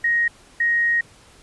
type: tone pair in turn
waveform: sine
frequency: 1876 / 1876 Hz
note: A#6 / A#6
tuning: +11 / +11 cents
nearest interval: unison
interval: 0 cents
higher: neither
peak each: -16 / -16 dBFS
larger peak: neither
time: 0.04-0.28 / 0.6-1.01 s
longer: second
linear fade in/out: 5 ms
effects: pink hiss -50 dBFS RMS until 1.42 s + resampled to 24000 Hz